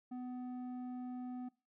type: tone with low-pass filter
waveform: square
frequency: 250 Hz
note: B3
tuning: 21 cents sharp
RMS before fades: -44 dBFS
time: 0.11-1.49 s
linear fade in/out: 10 ms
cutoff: 680 Hz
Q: 1
effects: noise-tail reverb RT60 0.3 s tail -22 dB re dry